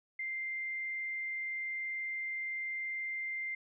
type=tone; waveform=sine; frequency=2093 Hz; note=C7; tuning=in tune; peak=-35 dBFS; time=0.19-3.55 s; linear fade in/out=5 ms; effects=none